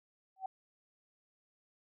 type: tone with exponential growth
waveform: sine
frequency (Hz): 763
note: G5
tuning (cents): -47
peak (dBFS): -32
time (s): 0.36-0.46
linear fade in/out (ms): 5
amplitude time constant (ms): 20
effects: none